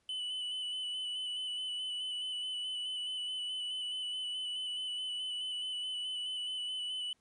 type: tone with vibrato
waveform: triangle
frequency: 2994 Hz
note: F#7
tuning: 20 cents sharp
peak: -34 dBFS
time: 0.09-7.13 s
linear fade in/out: 2 ms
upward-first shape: square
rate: 4.7 Hz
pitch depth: 20 cents each way
effects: pink hiss -75 dBFS RMS until 7.2 s + resampled to 24000 Hz